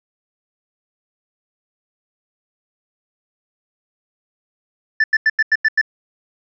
triangle tone bursts, 1760 Hz, A6, in tune, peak -9 dBFS, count 7, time 5-5.814 s, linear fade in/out 5 ms, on 40 ms, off 89 ms, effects resampled to 16000 Hz

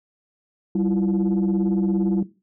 sine tone cluster, 194 / 328.5 / 345.9 Hz, G3 / E4 / F4, -18 / -6 / -17 cents, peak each -19 / -23 / -26 dBFS, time 0.75-2.23 s, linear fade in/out 5 ms, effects noise-tail reverb RT60 0.3 s tail -17 dB re dry + tanh soft clip ceiling -14 dBFS

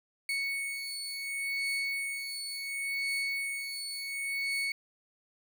35% pulse beating tone pair, 2217 / 2217.7 Hz, C#7 / C#7, 0 / 0 cents, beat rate 0.7 Hz, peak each -33 / -35 dBFS, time 0.29-4.72 s, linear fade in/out 2 ms, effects none

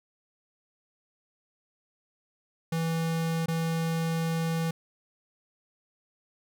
square tone with dropouts, 164.1 Hz, E3, 8 cents flat, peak -27 dBFS, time 2.72-4.71 s, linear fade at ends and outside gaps 5 ms, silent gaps 3.46-3.482 s, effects none

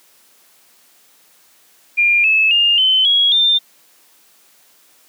sine tone with pitch steps, 2400 / 2602 / 2821 / 3059 / 3317 / 3596 Hz, D7 / E7 / F7 / G7 / G#7 / A7, +37 / -23 / +17 / -43 / -3 / +37 cents, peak -10 dBFS, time 1.97-3.59 s, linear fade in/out 20 ms, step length 270 ms, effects white hiss -52 dBFS RMS until 5.08 s + high-pass 200 Hz 12 dB/octave

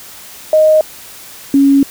sine tone pair in turn, 622.3 / 277.2 Hz, D#5 / C#4, 0 / 0 cents, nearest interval octave + major second, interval 1400 cents, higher first, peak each -5 dBFS, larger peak neither, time 0.53-0.81 / 1.54-1.83 s, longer second, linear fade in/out 2 ms, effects white hiss -34 dBFS RMS until 1.9 s

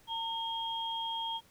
sine tone pair together, 910 / 3243 Hz, A#5 / G#7, -42 / -42 cents, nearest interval octave + minor seventh, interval 2200 cents, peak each -36 / -36 dBFS, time 0.07-1.41 s, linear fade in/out 50 ms, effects pink hiss -63 dBFS RMS until 1.5 s

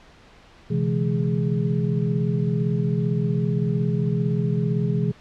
sine tone cluster, 127.9 / 143.6 / 165.5 / 210.7 / 414.7 Hz, C3 / D3 / E3 / G#3 / G#4, -39 / -39 / +7 / +25 / -3 cents, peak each -24 / -31 / -23 / -28 / -30 dBFS, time 0.7-5.12 s, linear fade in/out 10 ms, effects pink hiss -50 dBFS RMS until 5.2 s + low-pass 4000 Hz 12 dB/octave

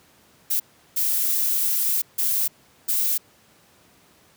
violet noise bursts at uneven times, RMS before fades -22 dBFS, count 4, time 0.5-0.6 / 0.96-2.02 / 2.18-2.48 / 2.88-3.18 s, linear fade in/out 10 ms, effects pink hiss -56 dBFS RMS until 4.36 s + high-pass 100 Hz 12 dB/octave

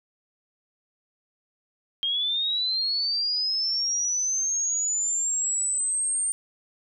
sine linear sweep, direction up, 3202 to 8790 Hz, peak -23 dBFS, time 2.03-6.32 s, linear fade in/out 0 ms, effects none

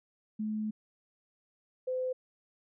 sine tone pair in turn, 215 / 511.4 Hz, A3 / C5, -40 / -40 cents, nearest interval octave + minor third, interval 1500 cents, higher second, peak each -31 / -30 dBFS, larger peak second, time 0.39-0.71 / 1.87-2.13 s, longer first, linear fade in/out 10 ms, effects none

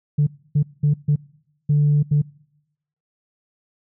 sine tone bursts at uneven times, 146.83 Hz, D3, in tune, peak -12 dBFS, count 6, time 0.18-0.27 / 0.55-0.63 / 0.83-0.94 / 1.08-1.16 / 1.69-2.03 / 2.11-2.22 s, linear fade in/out 10 ms, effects noise-tail reverb RT60 0.9 s tail -26 dB re dry + tanh soft clip ceiling -10 dBFS

